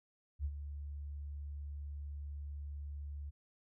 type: tone with ADSR envelope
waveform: sine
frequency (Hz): 72.2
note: D2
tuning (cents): -29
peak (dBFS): -32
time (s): 0.39-3.31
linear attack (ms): 57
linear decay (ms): 55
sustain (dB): -9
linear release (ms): 23
effects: none